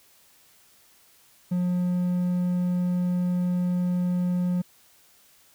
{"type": "tone", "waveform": "triangle", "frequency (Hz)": 178.8, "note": "F3", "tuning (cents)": 41, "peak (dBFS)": -20, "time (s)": [1.51, 4.62], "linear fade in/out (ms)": 10, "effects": ["white hiss -58 dBFS RMS until 5.54 s"]}